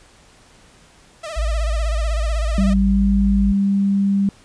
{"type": "tone with vibrato", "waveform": "sawtooth", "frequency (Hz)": 634, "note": "D#5", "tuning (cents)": 32, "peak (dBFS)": -24, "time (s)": [1.23, 2.74], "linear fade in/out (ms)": 10, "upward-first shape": "sine", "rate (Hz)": 16, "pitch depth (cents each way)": 100}
{"type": "tone", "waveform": "sine", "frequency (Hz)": 54.1, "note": "A1", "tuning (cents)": -29, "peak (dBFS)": -17, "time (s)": [1.36, 3.53], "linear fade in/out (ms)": 20}
{"type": "tone with pitch glide", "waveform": "sine", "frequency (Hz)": [195, 198.07], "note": ["G3", "G3"], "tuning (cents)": [-9, 18], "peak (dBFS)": -14, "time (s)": [2.58, 4.29], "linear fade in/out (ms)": 2, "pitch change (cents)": 27, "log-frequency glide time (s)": [2.73, 3.11]}
{"effects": ["pink hiss -50 dBFS RMS until 4.44 s", "resampled to 22050 Hz"]}